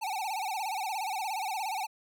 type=tone with vibrato; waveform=square; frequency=816 Hz; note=G#5; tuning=31 cents flat; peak=-32 dBFS; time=0.01-1.87 s; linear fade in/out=20 ms; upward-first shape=sine; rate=17 Hz; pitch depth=170 cents each way; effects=none